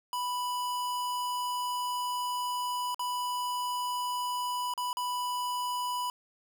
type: tone with dropouts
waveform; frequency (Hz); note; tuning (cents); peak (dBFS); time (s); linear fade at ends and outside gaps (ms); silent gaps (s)
square; 988; B5; 0; -31; 0.13-6.1; 1; 2.945-2.994 / 4.738-4.777 / 4.93-4.97
effects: none